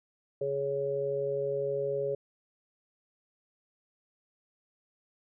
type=harmonic tone; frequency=139.4 Hz; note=C#3; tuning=10 cents sharp; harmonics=1 / 3 / 4; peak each=-42 / -31 / -32 dBFS; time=0.41-2.15 s; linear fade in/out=5 ms; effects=none